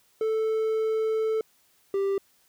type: tone pair in turn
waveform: triangle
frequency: 440 / 393.4 Hz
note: A4 / G4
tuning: 0 / +6 cents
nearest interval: major second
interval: 194 cents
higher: first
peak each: -21 dBFS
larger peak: neither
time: 0.21-1.41 / 1.94-2.18 s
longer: first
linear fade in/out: 2 ms
effects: white hiss -64 dBFS RMS until 2.48 s